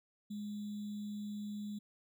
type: tone with sample-and-hold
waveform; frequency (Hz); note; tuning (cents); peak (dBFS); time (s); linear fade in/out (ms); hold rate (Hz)
sine; 207.7; G#3; 0; -39; 0.3-1.79; 10; 3675
effects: none